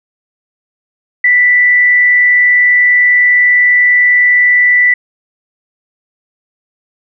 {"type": "tone with frequency modulation", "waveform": "sine", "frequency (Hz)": 1975, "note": "B6", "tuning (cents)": 0, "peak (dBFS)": -5, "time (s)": [1.24, 4.94], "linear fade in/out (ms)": 5, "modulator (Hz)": 131, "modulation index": 0.2, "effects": []}